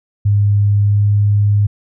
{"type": "tone with pitch glide", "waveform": "sine", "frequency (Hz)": [102.2, 102.85], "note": ["G#2", "G#2"], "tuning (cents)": [-27, -16], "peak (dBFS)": -9, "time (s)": [0.25, 1.67], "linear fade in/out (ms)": 10, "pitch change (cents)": 11, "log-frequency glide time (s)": [0.83, 1.02], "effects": []}